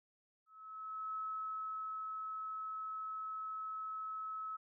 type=tone with ADSR envelope; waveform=sine; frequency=1293 Hz; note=E6; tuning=34 cents flat; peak=-38 dBFS; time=0.46-4.57 s; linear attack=690 ms; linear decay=920 ms; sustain=-2 dB; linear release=14 ms; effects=none